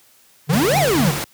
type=tone with tremolo; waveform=triangle; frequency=145.7 Hz; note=D3; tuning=13 cents flat; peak=-17 dBFS; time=0.47-1.2 s; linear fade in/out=50 ms; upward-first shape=sine; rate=3.9 Hz; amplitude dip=65%
type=exponential two-way sweep; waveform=square; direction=up then down; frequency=138.59 to 839 to 138.59 Hz; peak=-16 dBFS; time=0.49-1.12 s; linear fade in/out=10 ms; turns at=0.78 s
type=noise; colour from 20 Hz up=pink; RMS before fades=-24 dBFS; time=0.53-1.24 s; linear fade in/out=0 ms
effects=white hiss -53 dBFS RMS until 1.33 s + high-pass 80 Hz 12 dB/octave